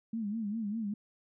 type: tone with vibrato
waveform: sine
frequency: 215 Hz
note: A3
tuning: 40 cents flat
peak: -32 dBFS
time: 0.13-0.94 s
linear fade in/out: 5 ms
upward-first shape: sine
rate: 5 Hz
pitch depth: 120 cents each way
effects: none